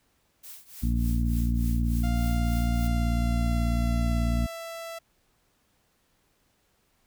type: noise with tremolo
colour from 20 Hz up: blue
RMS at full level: -42 dBFS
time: 0.43-2.88 s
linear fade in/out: 10 ms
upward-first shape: triangle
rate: 3.4 Hz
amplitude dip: 90%
type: harmonic tone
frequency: 58.27 Hz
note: A#1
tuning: in tune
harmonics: 1 / 2 / 3 / 4 / 5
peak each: -24 / -30 / -35 / -30 / -40 dBFS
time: 0.82-4.47 s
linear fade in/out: 20 ms
type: tone with pitch glide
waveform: sawtooth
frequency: 698.5 to 664.6 Hz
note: F5 to E5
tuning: 0 to +14 cents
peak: -32 dBFS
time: 2.03-4.99 s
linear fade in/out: 10 ms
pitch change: -86 cents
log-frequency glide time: 2.76-4.53 s
effects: pink hiss -69 dBFS RMS until 7.06 s